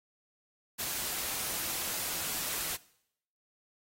white noise, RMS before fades -35 dBFS, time 0.78-2.77 s, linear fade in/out 20 ms, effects noise-tail reverb RT60 0.7 s tail -20 dB re dry + AAC 48 kbps

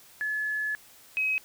sine tone pair in turn, 1713 / 2543 Hz, A6 / D#7, -47 / +37 cents, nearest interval perfect fifth, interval 684 cents, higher second, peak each -27 / -24 dBFS, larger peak second, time 0.21-0.75 / 1.17-1.38 s, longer first, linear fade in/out 0 ms, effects white hiss -54 dBFS RMS until 1.44 s

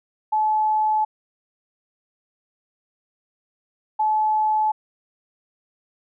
sine tone pair in turn, 861 / 861 Hz, A5 / A5, -38 / -38 cents, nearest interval unison, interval 0 cents, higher neither, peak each -17 dBFS, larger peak neither, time 0.32-1.05 / 3.99-4.72 s, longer neither, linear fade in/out 10 ms, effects none

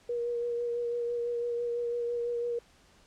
sine tone with vibrato, 476 Hz, A#4, 36 cents sharp, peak -29 dBFS, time 0.09-2.59 s, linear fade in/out 5 ms, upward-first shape sine, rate 6 Hz, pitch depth 17 cents each way, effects pink hiss -61 dBFS RMS until 3.06 s + low-pass 8000 Hz 12 dB/octave

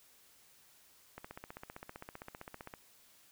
click train, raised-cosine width 0.5 ms, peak -30 dBFS, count 25, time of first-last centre 1.18-2.738 s, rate 15.4 Hz, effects white hiss -64 dBFS RMS until 3.31 s

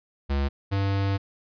square tone pair in turn, 69.6 / 98.43 Hz, C#2 / G2, +8 / +8 cents, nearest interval tritone, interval 600 cents, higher second, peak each -23 dBFS, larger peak neither, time 0.29-0.49 / 0.71-1.18 s, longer second, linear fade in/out 20 ms, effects resampled to 11025 Hz

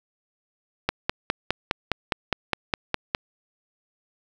click train, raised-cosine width 0.3 ms, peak -5 dBFS, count 12, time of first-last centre 0.89-3.149 s, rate 4.87 Hz, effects 7-bit

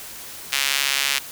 sawtooth tone with high-pass filter, 138.59 Hz, C#3, in tune, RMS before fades -22 dBFS, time 0.52-1.19 s, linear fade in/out 10 ms, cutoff 2500 Hz, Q 1.2, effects white hiss -37 dBFS RMS until 1.31 s

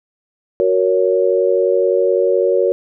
sine chord, F# major, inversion none, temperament equal with one note detuned, 370 / 466.2 / 557.9 Hz, F#4 / A#4 / C#5, 0 / 0 / +11 cents, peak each -16 dBFS, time 0.6-2.72 s, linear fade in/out 0 ms, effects none

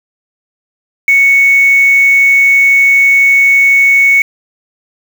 sine tone with quantisation, 2217 Hz, C#7, in tune, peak -4 dBFS, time 1.08-4.22 s, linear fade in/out 2 ms, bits 4, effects none

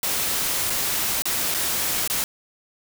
white noise with dropouts, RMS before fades -24 dBFS, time 0.03-2.24 s, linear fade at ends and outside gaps 1 ms, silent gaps 0.698-0.702 / 1.221-1.255 / 1.542-1.546 / 2.076-2.099 s, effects none

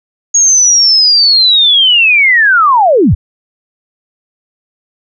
sine linear sweep, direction down, 6645 to 47.35 Hz, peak -4 dBFS, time 0.34-3.15 s, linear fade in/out 10 ms, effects none

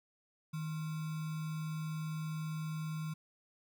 sine tone with sample-and-hold, 157.4 Hz, D#3, 20 cents sharp, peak -36 dBFS, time 0.53-3.14 s, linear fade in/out 10 ms, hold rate 1225 Hz, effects none

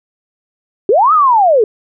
sine linear two-way sweep, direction up then down, 356.6 to 1303 to 401.5 Hz, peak -6 dBFS, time 0.89-1.64 s, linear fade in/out 2 ms, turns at 1.13 s, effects none

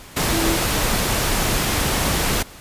sine tone in noise, 329.6 Hz, E4, in tune, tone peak -21 dBFS, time 0.32-0.57 s, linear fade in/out 10 ms, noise pink, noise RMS -20 dBFS, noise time 0.16-2.43 s, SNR -4 dB, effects pink hiss -41 dBFS RMS until 2.6 s + resampled to 32000 Hz

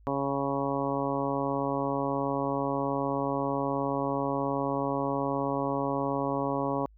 harmonic tone, 138.7 Hz, C#3, 1 cent sharp, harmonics 1 / 2 / 3 / 4 / 5 / 6 / 7 / 8, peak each -37 / -32 / -35 / -33 / -37 / -38 / -35 / -37 dBFS, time 0.07-6.86 s, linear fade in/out 0 ms, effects added 52 Hz sine -53 dBFS peak until 6.97 s

